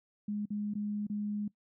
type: tone with dropouts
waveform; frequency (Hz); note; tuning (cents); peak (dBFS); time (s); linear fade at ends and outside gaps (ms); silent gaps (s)
sine; 207.7; G#3; 0; -32; 0.28-1.48; 5; 0.456-0.504 / 0.738-0.752 / 1.069-1.098
effects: noise-tail reverb RT60 0.1 s tail -20 dB re dry